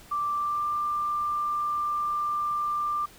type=tone with pitch glide; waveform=sine; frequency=1174.7 to 1187.7 Hz; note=D6 to D6; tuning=0 to +19 cents; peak=-25 dBFS; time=0.11-3.06 s; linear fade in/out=10 ms; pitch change=+19 cents; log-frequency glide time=0.38-0.66 s; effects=pink hiss -51 dBFS RMS until 3.18 s